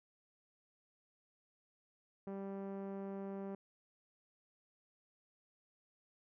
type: tone with low-pass filter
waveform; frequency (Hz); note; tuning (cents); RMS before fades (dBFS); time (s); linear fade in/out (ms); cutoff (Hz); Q
5% pulse; 196; G3; 0; -44; 2.27-3.55; 2; 400; 0.75
effects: none